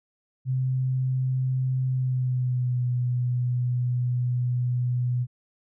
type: tone with pitch glide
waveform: sine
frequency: 129.6 to 123.6 Hz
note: C3 to B2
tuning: -16 to +2 cents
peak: -22 dBFS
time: 0.45-5.27 s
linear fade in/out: 50 ms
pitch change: -82 cents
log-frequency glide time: 1.86-2.85 s
effects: none